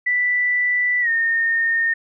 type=tone with pitch glide; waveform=sine; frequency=1975.5 to 1832.6 Hz; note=B6 to A#6; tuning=0 to -30 cents; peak=-16 dBFS; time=0.06-1.94 s; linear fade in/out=10 ms; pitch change=-130 cents; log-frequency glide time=1.01-1.09 s; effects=none